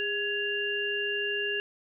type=tone cluster; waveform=sine; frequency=408.5 / 1677 / 2790 Hz; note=G#4 / G#6 / F7; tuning=-29 / +16 / -2 cents; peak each=-33 / -32 / -31 dBFS; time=0-1.6 s; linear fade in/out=0 ms; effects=none